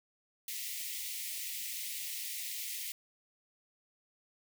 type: high-pass noise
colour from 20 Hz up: white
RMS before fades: -40 dBFS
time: 0.48-2.92 s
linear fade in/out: 2 ms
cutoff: 1900 Hz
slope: 96 dB/octave
effects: none